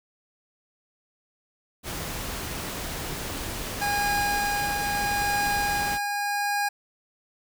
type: noise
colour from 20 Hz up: pink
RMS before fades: -33 dBFS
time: 1.83-5.99 s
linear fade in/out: 50 ms
type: tone with tremolo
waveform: 25% pulse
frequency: 817 Hz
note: G#5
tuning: 29 cents flat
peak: -19 dBFS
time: 3.81-6.69 s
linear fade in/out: 10 ms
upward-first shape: triangle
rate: 0.77 Hz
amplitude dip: 35%
effects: none